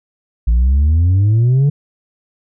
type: exponential sweep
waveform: sine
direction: up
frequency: 54.9 to 146.9 Hz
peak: -6 dBFS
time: 0.47-1.7 s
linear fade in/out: 10 ms
effects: tanh soft clip ceiling -8 dBFS